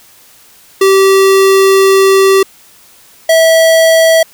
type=tone pair in turn; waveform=square; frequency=387.2 / 651.2 Hz; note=G4 / E5; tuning=-21 / -21 cents; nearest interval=major sixth; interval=900 cents; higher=second; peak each=-5 dBFS; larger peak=neither; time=0.81-2.43 / 3.29-4.23 s; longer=first; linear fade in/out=5 ms; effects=white hiss -42 dBFS RMS until 4.33 s